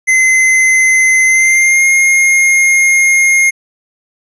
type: tone with pitch glide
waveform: square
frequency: 2055 to 2136 Hz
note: C7 to C7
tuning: -32 to +35 cents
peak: -7 dBFS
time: 0.07-3.51 s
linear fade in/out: 20 ms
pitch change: +67 cents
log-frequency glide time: 1.24-1.85 s
effects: resampled to 24000 Hz